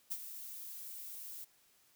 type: noise with ADSR envelope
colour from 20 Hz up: violet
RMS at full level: -37 dBFS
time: 0.1-1.45 s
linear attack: 18 ms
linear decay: 49 ms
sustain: -10 dB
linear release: 15 ms
effects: white hiss -69 dBFS RMS until 1.95 s